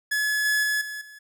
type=tone with level steps; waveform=45% pulse; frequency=1704 Hz; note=G#6; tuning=44 cents sharp; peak=-22 / -20 / -22 / -32 / -43 dBFS; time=0.11-1.19 s; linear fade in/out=10 ms; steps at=0.45 / 0.63 / 0.81 / 1.01 s; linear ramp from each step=5 ms; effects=none